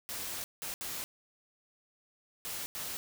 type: noise bursts at uneven times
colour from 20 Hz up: white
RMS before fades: -39 dBFS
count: 5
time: 0.09-0.44 / 0.62-0.74 / 0.81-1.04 / 2.45-2.66 / 2.75-2.97 s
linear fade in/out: 0 ms
effects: none